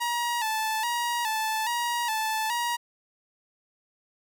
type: tone with vibrato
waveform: sawtooth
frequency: 913 Hz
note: A#5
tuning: 36 cents flat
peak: -22 dBFS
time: 0-2.77 s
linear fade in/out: 20 ms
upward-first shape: square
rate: 1.2 Hz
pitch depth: 73 cents each way
effects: none